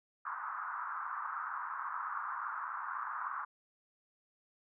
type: band-pass noise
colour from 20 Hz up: white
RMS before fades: -40 dBFS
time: 0.25-3.45 s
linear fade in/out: 10 ms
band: 980 to 1400 Hz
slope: 48 dB/octave
effects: none